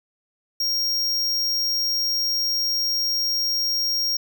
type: tone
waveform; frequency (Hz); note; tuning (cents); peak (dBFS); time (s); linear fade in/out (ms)
square; 5580; F8; -2; -21; 0.6-4.17; 5
effects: none